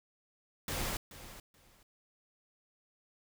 pink noise with echo, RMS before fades -36 dBFS, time 0.68-0.97 s, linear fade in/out 2 ms, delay 430 ms, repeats 2, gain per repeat -14 dB, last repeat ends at 1.83 s, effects none

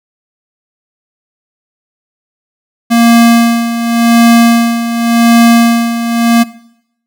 square tone with tremolo, 233.1 Hz, A#3, in tune, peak -3 dBFS, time 2.9-6.44 s, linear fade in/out 20 ms, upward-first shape sine, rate 0.89 Hz, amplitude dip 70%, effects noise-tail reverb RT60 0.7 s tail -18 dB re dry

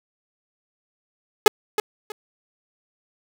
sawtooth tone with echo, 423.5 Hz, G#4, 34 cents sharp, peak -3 dBFS, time 1.46-1.48 s, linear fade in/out 2 ms, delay 320 ms, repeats 2, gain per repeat -12 dB, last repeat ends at 2.12 s, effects none

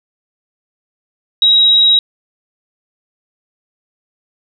sine tone, 3829 Hz, A#7, 46 cents sharp, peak -6 dBFS, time 1.42-1.99 s, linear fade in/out 2 ms, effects none

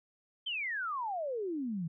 sine exponential sweep, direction down, 3197 to 155.56 Hz, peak -33 dBFS, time 0.46-1.88 s, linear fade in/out 10 ms, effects none

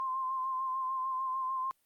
sine tone with vibrato, 1047 Hz, C6, 1 cent sharp, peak -31 dBFS, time 0-1.71 s, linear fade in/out 0 ms, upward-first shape sine, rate 6.7 Hz, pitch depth 31 cents each way, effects white hiss -74 dBFS RMS until 1.85 s + Opus 48 kbps

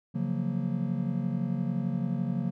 triangle chord, Gb major seventh, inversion second, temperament just, 138.75 / 173.43 / 185 / 231.2 Hz, Db3 / F3 / Gb3 / Bb3, +2 / -12 / 0 / -14 cents, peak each -31 dBFS, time 0.14-2.51 s, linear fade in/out 20 ms, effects none

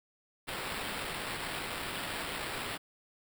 white noise with sample-and-hold, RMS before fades -38 dBFS, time 0.47-2.78 s, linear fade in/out 20 ms, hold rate 6300 Hz, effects none

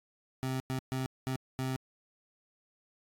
25% pulse tone bursts at uneven times, 130.81 Hz, C3, in tune, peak -28 dBFS, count 5, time 0.43-0.6 / 0.7-0.79 / 0.92-1.06 / 1.27-1.36 / 1.59-1.76 s, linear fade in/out 0 ms, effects AAC 48 kbps

